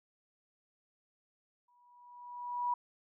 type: tone with exponential growth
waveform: sine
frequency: 973 Hz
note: B5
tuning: 26 cents flat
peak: -28 dBFS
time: 1.68-2.74 s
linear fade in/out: 5 ms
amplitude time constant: 230 ms
effects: none